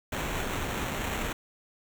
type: noise with sample-and-hold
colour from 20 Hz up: pink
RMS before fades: -32 dBFS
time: 0.12-1.33 s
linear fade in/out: 5 ms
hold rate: 4900 Hz
effects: none